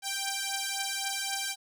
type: beating tone pair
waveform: 5% pulse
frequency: 784 / 787.8 Hz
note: G5 / G5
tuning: 0 / +8 cents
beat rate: 3.8 Hz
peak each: -22 dBFS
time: 0.02-1.56 s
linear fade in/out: 50 ms
effects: none